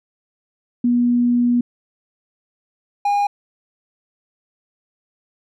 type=tone pair in turn; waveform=sine / triangle; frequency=242 / 814 Hz; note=B3 / G#5; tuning=-35 / -35 cents; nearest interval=octave + major sixth; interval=2100 cents; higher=second; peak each=-13 dBFS; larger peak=neither; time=0.84-1.61 / 3.05-3.27 s; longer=first; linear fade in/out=5 ms; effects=none